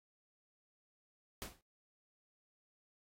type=noise with exponential decay; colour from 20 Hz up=pink; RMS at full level=-40 dBFS; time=1.42-1.61 s; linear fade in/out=0 ms; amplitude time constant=41 ms; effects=AAC 48 kbps